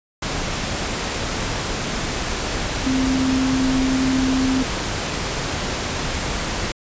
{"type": "tone in noise", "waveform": "sine", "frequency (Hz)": 261.6, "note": "C4", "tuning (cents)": 0, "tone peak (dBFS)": -17, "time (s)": [2.86, 4.63], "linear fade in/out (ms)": 5, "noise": "pink", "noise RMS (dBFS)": -24, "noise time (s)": [0.22, 6.72], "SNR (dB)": 4, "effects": ["resampled to 16000 Hz"]}